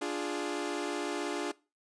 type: chord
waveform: sawtooth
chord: D diminished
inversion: none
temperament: equal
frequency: 293.7 / 349.2 / 415.3 Hz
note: D4 / F4 / Ab4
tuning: 0 / 0 / 0 cents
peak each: -32 / -33 / -34 dBFS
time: 0.01-1.52 s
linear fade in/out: 10 ms
effects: noise-tail reverb RT60 0.3 s tail -21 dB re dry + resampled to 22050 Hz